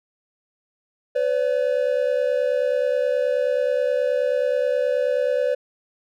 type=tone pair together; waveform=triangle; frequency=503 / 572.4 Hz; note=B4 / D5; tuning=+32 / -45 cents; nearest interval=major second; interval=223 cents; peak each=-19 / -20 dBFS; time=1.15-5.55 s; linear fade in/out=10 ms; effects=none